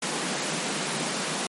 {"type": "high-pass noise", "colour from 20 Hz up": "pink", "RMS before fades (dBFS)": -29, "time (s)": [0.02, 1.47], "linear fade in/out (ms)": 5, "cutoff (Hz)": 150, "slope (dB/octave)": 96, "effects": ["MP3 48 kbps"]}